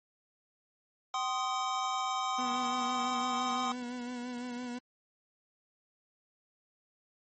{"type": "chord", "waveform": "square", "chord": "C minor", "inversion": "second", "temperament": "equal with one note detuned", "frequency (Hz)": [766.1, 1046.5, 1244.5], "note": ["G5", "C6", "Eb6"], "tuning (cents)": [-40, 0, 0], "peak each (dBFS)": -36, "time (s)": [1.14, 3.72], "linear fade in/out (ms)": 2}
{"type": "tone with vibrato", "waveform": "40% pulse", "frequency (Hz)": 245.6, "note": "B3", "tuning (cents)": -9, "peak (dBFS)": -36, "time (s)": [2.38, 4.79], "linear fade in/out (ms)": 10, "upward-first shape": "sine", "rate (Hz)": 5.9, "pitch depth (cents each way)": 35}
{"effects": ["MP3 32 kbps"]}